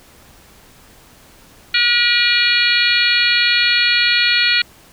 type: harmonic tone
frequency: 480.1 Hz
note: B4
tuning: 49 cents flat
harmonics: 3 / 4 / 5 / 6 / 7 / 8 / 9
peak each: -20 / -20 / -17 / -21 / -23 / -22 / -18 dBFS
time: 1.74-4.62 s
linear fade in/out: 5 ms
effects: pink hiss -46 dBFS RMS until 4.92 s